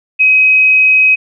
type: tone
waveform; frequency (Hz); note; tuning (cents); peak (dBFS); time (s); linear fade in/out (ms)
sine; 2533; D#7; +30; -5; 0.19-1.16; 20
effects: none